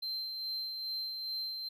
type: tone with tremolo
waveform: triangle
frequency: 4122 Hz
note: C8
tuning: 27 cents flat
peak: -33 dBFS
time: 0.02-1.69 s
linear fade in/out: 10 ms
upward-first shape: sine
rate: 2.4 Hz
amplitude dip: 35%
effects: none